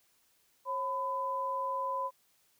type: tone pair together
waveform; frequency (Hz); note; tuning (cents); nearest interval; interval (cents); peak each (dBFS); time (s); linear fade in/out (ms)
sine; 542 / 1005.6; C#5 / B5; -39 / +31; major seventh; 1070; -38 / -32; 0.65-2.11; 50
effects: white hiss -70 dBFS RMS until 2.59 s